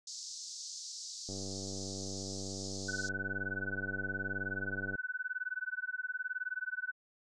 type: band-pass noise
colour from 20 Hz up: pink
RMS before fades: -45 dBFS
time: 0.07-3.09 s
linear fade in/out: 5 ms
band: 4400 to 7200 Hz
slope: 48 dB/octave
type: click train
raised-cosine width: 2 ms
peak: -31 dBFS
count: 356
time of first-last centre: 1.29-4.954 s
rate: 96.9 Hz
type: tone with tremolo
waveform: sine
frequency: 1501 Hz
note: F#6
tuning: 24 cents sharp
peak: -32 dBFS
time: 2.88-6.92 s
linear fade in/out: 10 ms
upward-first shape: sine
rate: 19 Hz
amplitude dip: 100%
effects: none